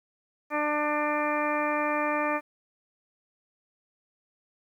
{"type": "harmonic tone", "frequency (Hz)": 298.1, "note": "D4", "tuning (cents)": 26, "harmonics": [1, 2, 3, 4, 5, 6, 7, 8], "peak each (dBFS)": [-32, -30, -32, -31, -41, -34, -41, -35], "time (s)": [0.5, 2.41], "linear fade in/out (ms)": 50, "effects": ["10-bit"]}